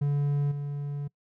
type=tone with level steps; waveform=triangle; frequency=143.6 Hz; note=D3; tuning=39 cents flat; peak=-21 / -28 dBFS; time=0.01-1.08 s; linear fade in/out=10 ms; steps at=0.51 s; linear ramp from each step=10 ms; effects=noise-tail reverb RT60 0.1 s tail -24 dB re dry